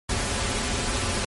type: noise with comb filter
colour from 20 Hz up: pink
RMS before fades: -26 dBFS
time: 0.09-1.25 s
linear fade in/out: 5 ms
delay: 6.4 ms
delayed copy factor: -0.7
effects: MP3 48 kbps